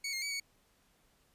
20% pulse tone with pitch steps, 2233 / 2134 / 2274 / 2234 Hz, C#7 / C7 / C#7 / C#7, +12 / +34 / +44 / +13 cents, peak -30 dBFS, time 0.04-0.4 s, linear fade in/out 5 ms, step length 90 ms, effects pink hiss -70 dBFS RMS until 1.34 s + resampled to 32000 Hz

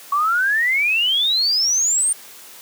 sine exponential sweep, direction up, 1115 to 9020 Hz, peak -15 dBFS, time 0.12-2.13 s, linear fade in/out 5 ms, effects white hiss -41 dBFS RMS until 2.61 s + high-pass 200 Hz 12 dB/octave

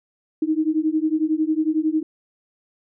sine beating tone pair, 307.7 / 318.7 Hz, D#4 / D#4, -19 / +42 cents, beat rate 11 Hz, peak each -21 / -21 dBFS, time 0.42-2.03 s, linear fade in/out 5 ms, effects none

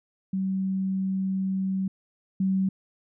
sine tone pair in turn, 190.8 / 190.8 Hz, G3 / G3, -47 / -47 cents, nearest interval unison, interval 0 cents, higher neither, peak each -24 / -21 dBFS, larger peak second, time 0.33-1.88 / 2.4-2.69 s, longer first, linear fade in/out 5 ms, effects none

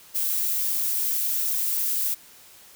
violet noise, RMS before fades -25 dBFS, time 0.14-2.15 s, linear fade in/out 20 ms, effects white hiss -50 dBFS RMS until 2.75 s

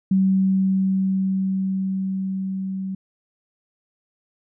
sine tone with level ramp, 190.9 Hz, G3, 46 cents flat, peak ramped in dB -14 to -25 dBFS, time 0.11-2.95 s, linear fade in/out 5 ms, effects none

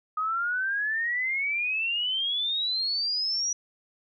sine exponential sweep, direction up, 1244.5 to 5850 Hz, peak -25 dBFS, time 0.17-3.53 s, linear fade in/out 5 ms, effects none

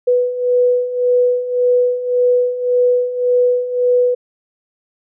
sine beating tone pair, 492.5 / 494.3 Hz, B4 / B4, -5 / +1 cents, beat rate 1.8 Hz, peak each -18 / -13 dBFS, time 0.07-4.15 s, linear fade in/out 10 ms, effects none

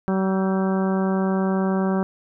harmonic tone with a mistuned harmonic, 190.5 Hz, G3, 49 cents flat, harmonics 1 / 2 / 3 / 4 / 5 / 6 / 7 / 8, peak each -20 / -26 / -30 / -32 / -34 / -36 / -37 / -38 dBFS, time 0.08-2.03 s, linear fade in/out 0 ms, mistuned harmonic 8, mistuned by +45 cents, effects none

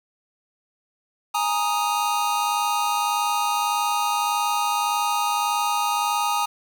square chord, Ab suspended second, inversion none, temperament equal, 830.6 / 932.3 / 1244.5 Hz, Ab5 / Bb5 / Eb6, 0 / 0 / 0 cents, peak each -26 dBFS, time 1.34-6.46 s, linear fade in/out 10 ms, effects 8-bit

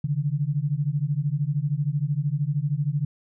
sine beating tone pair, 139.1 / 152.1 Hz, C#3 / D#3, +6 / -39 cents, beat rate 13 Hz, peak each -25 dBFS, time 0.04-3.05 s, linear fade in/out 5 ms, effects none

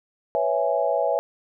sine chord, C# minor seventh, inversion third, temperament equal, 493.9 / 554.4 / 659.3 / 830.6 Hz, B4 / C#5 / E5 / G#5, 0 / 0 / 0 / 0 cents, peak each -27 / -24 / -24 / -27 dBFS, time 0.35-1.19 s, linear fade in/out 0 ms, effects none

